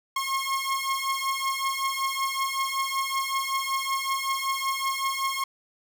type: beating tone pair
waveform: sawtooth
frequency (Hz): 1077 / 1082.3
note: C6 / C#6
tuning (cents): +50 / -42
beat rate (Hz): 5.3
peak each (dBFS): -25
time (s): 0.16-5.44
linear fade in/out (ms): 5
effects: none